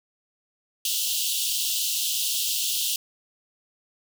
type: high-pass noise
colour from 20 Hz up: pink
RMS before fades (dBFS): -26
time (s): 0.85-2.96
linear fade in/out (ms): 2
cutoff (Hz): 2800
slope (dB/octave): 96
effects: none